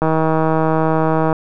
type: click train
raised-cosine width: 1 ms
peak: -3 dBFS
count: 209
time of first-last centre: 0.02-1.328 s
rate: 159 Hz
effects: none